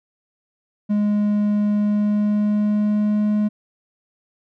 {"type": "tone with pitch glide", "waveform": "triangle", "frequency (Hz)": [207.7, 210.2], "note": ["G#3", "G#3"], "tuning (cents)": [0, 21], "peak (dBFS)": -14, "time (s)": [0.89, 3.49], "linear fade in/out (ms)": 20, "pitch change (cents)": 21, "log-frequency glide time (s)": [1.74, 3.3], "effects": []}